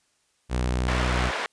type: tone with vibrato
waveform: sawtooth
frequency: 62 Hz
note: B1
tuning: 7 cents sharp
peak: -19 dBFS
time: 0.49-1.32 s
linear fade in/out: 50 ms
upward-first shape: sine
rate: 13 Hz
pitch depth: 16 cents each way
type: band-pass noise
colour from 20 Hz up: white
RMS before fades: -29 dBFS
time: 0.88-1.46 s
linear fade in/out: 0 ms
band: 470 to 1800 Hz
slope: 12 dB/octave
effects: white hiss -68 dBFS RMS until 1.52 s + resampled to 22050 Hz